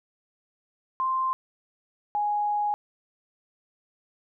sine tone pair in turn, 1046.5 / 830.6 Hz, C6 / G#5, 0 / 0 cents, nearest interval major third, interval 400 cents, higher first, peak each -23 dBFS, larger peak neither, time 1-1.33 / 2.15-2.74 s, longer second, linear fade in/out 0 ms, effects none

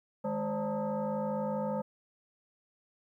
sine tone with frequency modulation, 156.8 Hz, D#3, 14 cents sharp, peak -30 dBFS, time 0.24-1.82 s, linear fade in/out 10 ms, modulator 366 Hz, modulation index 2, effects 12-bit

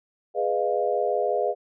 sine chord, F half-diminished seventh, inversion first, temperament equal with one note detuned, 415.3 / 493.9 / 612.6 / 698.5 Hz, Ab4 / Cb5 / Eb5 / F5, 0 / 0 / -27 / 0 cents, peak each -27 dBFS, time 0.34-1.55 s, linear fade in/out 50 ms, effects none

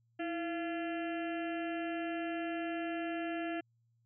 harmonic tone with a mistuned harmonic, 342.5 Hz, F4, 34 cents flat, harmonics 1 / 2 / 4 / 5 / 6 / 7 / 8 / 9, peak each -37 / -40 / -49 / -46 / -52 / -53 / -49 / -55 dBFS, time 0.19-3.61 s, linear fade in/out 10 ms, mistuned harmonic 1, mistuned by -75 cents, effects added 116 Hz sine -70 dBFS peak until 4.05 s

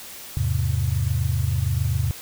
sine chord, E augmented, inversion none, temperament equal, 82.41 / 103.83 / 130.81 Hz, E2 / G#2 / B#2, 0 / 0 / 0 cents, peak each -24 dBFS, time 0.37-2.11 s, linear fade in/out 0 ms, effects white hiss -39 dBFS RMS until 2.21 s

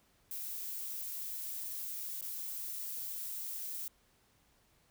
violet noise with dropouts, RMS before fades -41 dBFS, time 0.31-3.88 s, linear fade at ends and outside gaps 1 ms, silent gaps 2.211-2.224 s, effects pink hiss -70 dBFS RMS until 4.9 s

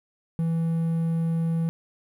triangle tone, 164.81 Hz, E3, in tune, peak -20 dBFS, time 0.39-1.69 s, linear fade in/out 0 ms, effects 10-bit

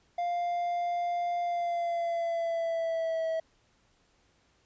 triangle tone with pitch glide, 699 to 648.4 Hz, F5 to E5, +1 to -29 cents, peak -26 dBFS, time 0.18-3.4 s, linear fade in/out 5 ms, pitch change -130 cents, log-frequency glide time 1.42-3.27 s, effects pink hiss -68 dBFS RMS until 4.65 s + resampled to 16000 Hz

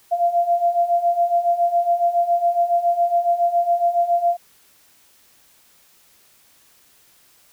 sine beating tone pair, 687 / 694.2 Hz, F5 / F5, -29 / -11 cents, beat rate 7.2 Hz, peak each -21 / -17 dBFS, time 0.11-4.37 s, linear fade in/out 20 ms, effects white hiss -55 dBFS RMS until 7.52 s

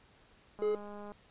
click train, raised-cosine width 1 ms, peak -34 dBFS, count 110, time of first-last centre 0.59-1.119 s, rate 206 Hz
triangle tone, 421.9 Hz, G#4, 27 cents sharp, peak -26 dBFS, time 0.62-0.75 s, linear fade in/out 2 ms
effects pink hiss -63 dBFS RMS until 1.3 s + resampled to 8000 Hz

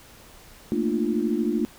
sine chord, Bb major seventh, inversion third, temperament equal with one note detuned, 220 / 233.1 / 300.2 / 349.2 Hz, A3 / Bb3 / D4 / F4, 0 / 0 / +38 / 0 cents, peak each -27 dBFS, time 0.72-1.65 s, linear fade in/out 0 ms, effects pink hiss -49 dBFS RMS until 1.78 s

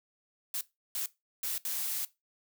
blue noise bursts at uneven times, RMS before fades -34 dBFS, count 4, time 0.54-0.61 / 0.95-1.06 / 1.43-1.58 / 1.65-2.05 s, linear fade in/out 2 ms, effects noise-tail reverb RT60 0.2 s tail -18 dB re dry

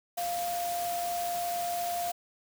sine tone in noise, 698.5 Hz, F5, in tune, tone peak -30 dBFS, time 0.17-2.12 s, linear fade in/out 10 ms, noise white, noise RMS -39 dBFS, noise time 0.17-2.12 s, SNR +6 dB, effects none

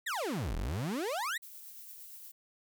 35% pulse exponential two-way sweep, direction down then up, 2015 to 37.21 to 2015 Hz, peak -31 dBFS, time 0.06-1.38 s, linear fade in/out 10 ms, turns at 0.56 s
violet noise with tremolo, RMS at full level -48 dBFS, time 1.42-2.32 s, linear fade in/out 10 ms, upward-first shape triangle, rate 8.7 Hz, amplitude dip 30%
effects none

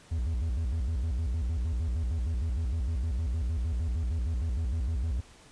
triangle tone with vibrato, 70 Hz, C#2, 18 cents sharp, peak -25 dBFS, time 0.11-5.21 s, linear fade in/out 10 ms, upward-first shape square, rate 6.5 Hz, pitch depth 270 cents each way, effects pink hiss -55 dBFS RMS until 5.51 s + resampled to 22050 Hz

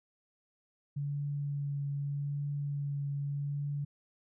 sine tone with vibrato, 142.7 Hz, D3, 49 cents flat, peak -32 dBFS, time 0.96-3.85 s, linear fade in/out 10 ms, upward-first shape triangle, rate 0.82 Hz, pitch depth 16 cents each way, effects none

